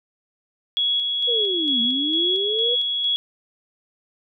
sine tone with tremolo, 3347 Hz, G#7, 13 cents sharp, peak -18 dBFS, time 0.77-3.16 s, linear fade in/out 0 ms, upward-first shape square, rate 2.2 Hz, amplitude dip 30%
sine linear two-way sweep, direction down then up, 493.9 to 226.9 to 493.9 Hz, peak -24 dBFS, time 1.27-2.76 s, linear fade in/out 20 ms, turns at 1.81 s
effects none

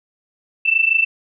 sine tone pair together, 2648 / 2674 Hz, E7 / E7, +7 / +24 cents, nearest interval unison, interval 17 cents, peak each -16 dBFS, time 0.65-1.05 s, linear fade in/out 10 ms, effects none

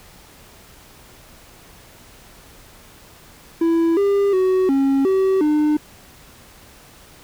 triangle tone with pitch steps, 331.8 / 400.2 / 373.6 / 272.8 / 382.3 / 301.5 Hz, E4 / G4 / F#4 / C#4 / G4 / D4, +11 / +36 / +17 / -28 / -43 / +46 cents, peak -12 dBFS, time 3.61-5.77 s, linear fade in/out 5 ms, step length 360 ms, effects pink hiss -46 dBFS RMS until 7.23 s

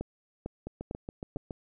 two click trains, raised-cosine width 2 ms, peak -21 / -24 dBFS, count 4 / 7, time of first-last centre 0.01-1.361 / 0.67-1.508 s, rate 2.22 / 7.16 Hz, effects none

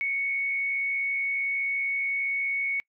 sine tone with frequency modulation, 2217 Hz, C#7, in tune, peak -25 dBFS, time 0.01-2.8 s, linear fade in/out 0 ms, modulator 70.7 Hz, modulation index 0.42, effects noise-tail reverb RT60 0.1 s tail -26 dB re dry

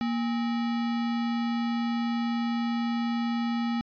sine tone with sample-and-hold, 234.5 Hz, A#3, 11 cents sharp, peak -25 dBFS, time 0.01-3.81 s, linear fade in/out 0 ms, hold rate 1050 Hz, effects resampled to 11025 Hz

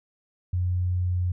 sine tone, 89.9 Hz, F#2, 49 cents flat, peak -22 dBFS, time 0.53-1.32 s, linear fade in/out 5 ms, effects none

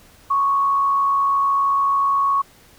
sine tone with frequency modulation, 1108.7 Hz, C#6, in tune, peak -15 dBFS, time 0.3-2.42 s, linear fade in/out 10 ms, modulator 73.7 Hz, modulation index 0.31, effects pink hiss -50 dBFS RMS until 2.78 s

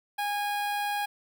sawtooth tone with notch filter, 821 Hz, G#5, 20 cents flat, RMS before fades -30 dBFS, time 0.18-1.06 s, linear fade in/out 10 ms, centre 6500 Hz, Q 1.2, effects 11-bit

